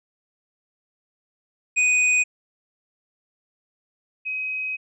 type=tone pair in turn; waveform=square / sine; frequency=2489 / 2530 Hz; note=D#7 / D#7; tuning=0 / +28 cents; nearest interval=unison; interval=28 cents; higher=second; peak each=-17 / -25 dBFS; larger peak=first; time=1.76-2.24 / 4.25-4.77 s; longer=second; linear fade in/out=20 ms; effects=resampled to 22050 Hz